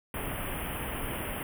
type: band-stop noise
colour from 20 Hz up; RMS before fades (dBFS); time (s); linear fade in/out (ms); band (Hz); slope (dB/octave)
pink; -35; 0.14-1.43; 2; 3200 to 9100; 96
effects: none